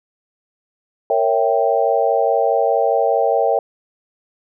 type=chord; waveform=sine; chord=A# diminished seventh; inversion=none; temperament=equal with one note detuned; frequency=462.1 / 554.4 / 659.3 / 784 Hz; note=A#4 / C#5 / E5 / G5; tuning=-15 / 0 / 0 / 0 cents; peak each=-19 dBFS; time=1.1-3.59 s; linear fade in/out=2 ms; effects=none